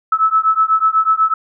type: beating tone pair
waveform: sine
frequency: 1300 / 1308.1 Hz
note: E6 / E6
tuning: -24 / -14 cents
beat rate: 8.1 Hz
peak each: -14 dBFS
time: 0.12-1.34 s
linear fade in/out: 5 ms
effects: none